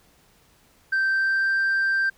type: tone with pitch glide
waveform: sine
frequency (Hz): 1561 to 1572.8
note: G6 to G6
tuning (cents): -8 to +5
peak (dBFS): -17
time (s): 0.92-2.1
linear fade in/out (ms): 10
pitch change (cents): +13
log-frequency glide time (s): 1.09-1.55
effects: tanh soft clip ceiling -18 dBFS + pink hiss -59 dBFS RMS until 2.17 s